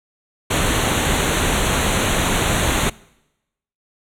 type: band-stop noise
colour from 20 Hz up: pink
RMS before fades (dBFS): -18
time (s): 0.5-2.9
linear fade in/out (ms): 10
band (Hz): 4200 to 6000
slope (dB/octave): 96
effects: noise-tail reverb RT60 0.9 s tail -23 dB re dry + low-pass 10000 Hz 12 dB/octave